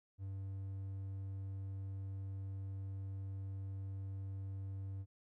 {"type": "tone", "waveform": "triangle", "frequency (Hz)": 97, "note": "G2", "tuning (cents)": -18, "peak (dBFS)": -39, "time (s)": [0.18, 5.06], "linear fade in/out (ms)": 50, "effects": []}